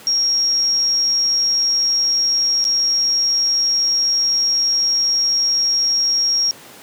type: tone with dropouts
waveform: sine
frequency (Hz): 5588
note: F8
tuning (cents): 0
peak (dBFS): -14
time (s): 0.07-6.51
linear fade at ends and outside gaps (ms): 0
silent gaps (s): 2.642-2.651
effects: pink hiss -40 dBFS RMS until 6.82 s + high-pass 200 Hz 12 dB/octave